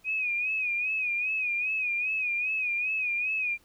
sine tone with vibrato, 2492 Hz, D#7, 2 cents sharp, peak -26 dBFS, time 0.04-3.58 s, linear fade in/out 50 ms, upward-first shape sine, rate 2.5 Hz, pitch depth 77 cents each way, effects pink hiss -63 dBFS RMS until 3.64 s

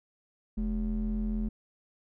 triangle ring-modulated tone, 85.7 Hz, F2, 32 cents flat, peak -23 dBFS, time 0.57-1.49 s, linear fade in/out 10 ms, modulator 129 Hz, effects none

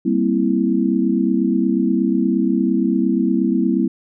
sine chord, C dominant seventh, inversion second, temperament equal, 196 / 233.1 / 261.6 / 329.6 Hz, G3 / Bb3 / C4 / E4, 0 / 0 / 0 / 0 cents, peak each -20 dBFS, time 0.05-3.88 s, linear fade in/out 10 ms, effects none

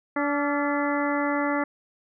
harmonic tone with a mistuned harmonic, 288.6 Hz, D4, 30 cents flat, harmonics 1 / 2 / 3 / 4 / 5 / 6 / 7, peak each -26 / -29 / -31 / -32 / -33 / -34 / -34 dBFS, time 0.16-1.64 s, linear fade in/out 5 ms, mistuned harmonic 5, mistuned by -69 cents, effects none

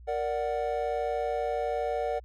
triangle chord, Bb augmented, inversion none, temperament equal, 466.2 / 587.3 / 740 Hz, Bb4 / D5 / F#5, 0 / 0 / 0 cents, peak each -30 dBFS, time 0.07-2.2 s, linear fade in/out 20 ms, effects added 60 Hz sine -46 dBFS peak until 2.24 s

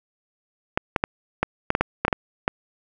clicks, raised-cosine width 0.5 ms, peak -4 dBFS, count 11, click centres 0.775 / 0.962 / 1.039 / 1.43 / 1.704 / 1.751 / 1.81 / 2.05 / 2.081 / 2.128 / 2.479 s, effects none

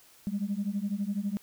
sine beating tone pair, 196 / 208 Hz, G3 / G#3, 0 / +3 cents, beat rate 12 Hz, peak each -31 dBFS, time 0.27-1.37 s, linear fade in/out 0 ms, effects tanh soft clip ceiling -22 dBFS + white hiss -58 dBFS RMS until 1.42 s

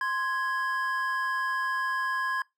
triangle tone pair together, 1046.5 / 1661.2 Hz, C6 / G#6, 0 / 0 cents, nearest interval minor sixth, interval 800 cents, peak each -28 / -27 dBFS, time 0.01-2.42 s, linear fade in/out 2 ms, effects noise-tail reverb RT60 0.2 s tail -24 dB re dry

